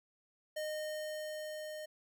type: tone with level ramp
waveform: square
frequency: 614 Hz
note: D#5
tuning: 23 cents flat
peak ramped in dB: -37 to -43 dBFS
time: 0.56-1.86 s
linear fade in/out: 10 ms
effects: none